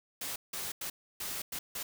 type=noise bursts at uneven times; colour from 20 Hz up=white; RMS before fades=-38 dBFS; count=6; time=0.21-0.36 / 0.53-0.72 / 0.81-0.9 / 1.2-1.42 / 1.52-1.59 / 1.75-1.83 s; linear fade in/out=5 ms; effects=none